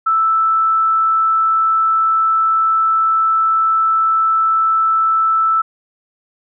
sine tone, 1319 Hz, E6, 1 cent sharp, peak -11 dBFS, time 0.06-5.62 s, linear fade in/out 10 ms, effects none

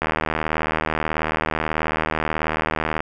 click train, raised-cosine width 0.5 ms, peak -6 dBFS, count 235, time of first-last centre 0.02-3.005 s, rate 78.4 Hz, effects none

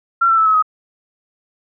sine tone with pitch steps, 1365 / 1338.5 / 1312.4 / 1286.9 / 1261.9 Hz, F6 / E6 / E6 / E6 / D#6, -40 / +26 / -8 / -42 / +24 cents, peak -10 dBFS, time 0.21-0.625 s, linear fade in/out 10 ms, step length 83 ms, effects none

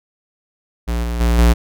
square tone with level steps, 58.6 Hz, A#1, 10 cents sharp, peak -18 / -20 / -13 / -9 dBFS, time 0.87-1.54 s, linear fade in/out 20 ms, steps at 1.03 / 1.2 / 1.38 s, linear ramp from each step 10 ms, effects none

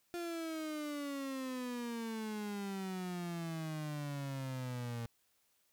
35% pulse exponential sweep, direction down, 349.2 to 115.7 Hz, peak -37 dBFS, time 0.14-5.06 s, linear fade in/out 0 ms, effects white hiss -75 dBFS RMS until 5.72 s

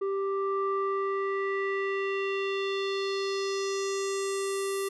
square tone with low-pass filter sweep, 392 Hz, G4, in tune, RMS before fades -30 dBFS, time 0.01-4.89 s, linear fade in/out 10 ms, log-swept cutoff 840 to 11000 Hz, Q 2.8, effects none

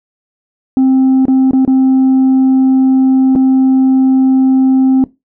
sine tone with dropouts, 262.9 Hz, C4, 8 cents sharp, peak -3 dBFS, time 0.77-5.04 s, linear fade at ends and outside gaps 1 ms, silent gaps 1.254-1.282 / 1.51-1.533 / 1.65-1.677 / 3.353-3.359 s, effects noise-tail reverb RT60 0.2 s tail -20 dB re dry + tanh soft clip ceiling -5 dBFS

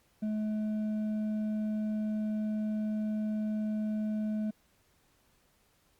sine tone with hard clipping, 214.1 Hz, A3, 47 cents flat, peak -31 dBFS, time 0.22-4.51 s, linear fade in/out 10 ms, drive 4 dB, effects pink hiss -69 dBFS RMS until 5.99 s + Opus 48 kbps

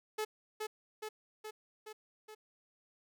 sawtooth tone with echo, 430.3 Hz, A4, 39 cents flat, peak -30 dBFS, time 0.18-0.25 s, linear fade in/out 10 ms, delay 420 ms, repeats 5, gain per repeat -3 dB, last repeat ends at 2.35 s, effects none

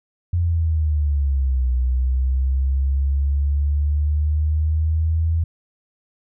sine exponential two-way sweep, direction down then up, 87.8 to 62.2 to 82.4 Hz, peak -16 dBFS, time 0.33-5.44 s, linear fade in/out 5 ms, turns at 1.71 s, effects none

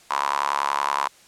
sawtooth tone with high-pass filter, 70.6 Hz, C#2, 32 cents sharp, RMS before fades -24 dBFS, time 0.1-1.08 s, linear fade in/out 10 ms, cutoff 1000 Hz, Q 6.7, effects white hiss -52 dBFS RMS until 1.27 s + low-pass 9000 Hz 12 dB/octave

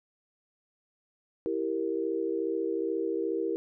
sine chord, E diminished, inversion none, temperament equal, 329.6 / 392 / 466.2 Hz, E4 / G4 / Bb4, 0 / 0 / 0 cents, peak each -32 dBFS, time 1.46-3.56 s, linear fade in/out 0 ms, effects none

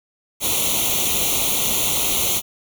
white noise with comb filter, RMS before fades -20 dBFS, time 0.4-2.42 s, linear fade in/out 50 ms, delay 0.3 ms, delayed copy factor +0.95, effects none

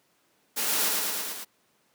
white noise with echo, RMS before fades -28 dBFS, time 0.56-0.9 s, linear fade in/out 20 ms, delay 110 ms, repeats 5, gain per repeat -2 dB, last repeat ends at 1.45 s, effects pink hiss -67 dBFS RMS until 1.94 s + high-pass 200 Hz 12 dB/octave

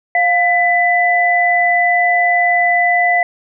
sine tone pair together, 703 / 1996 Hz, F5 / B6, +11 / +18 cents, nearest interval octave + tritone, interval 1807 cents, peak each -13 dBFS, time 0.15-3.23 s, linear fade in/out 2 ms, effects none

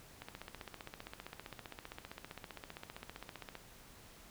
click train, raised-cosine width 0.3 ms, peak -29 dBFS, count 52, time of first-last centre 0.22-3.553 s, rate 15.3 Hz, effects pink hiss -58 dBFS RMS until 4.3 s

